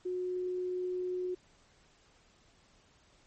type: tone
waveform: sine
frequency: 363.9 Hz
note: F#4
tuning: 29 cents flat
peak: -32 dBFS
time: 0.05-1.35 s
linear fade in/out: 10 ms
effects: pink hiss -65 dBFS RMS until 3.26 s + MP3 32 kbps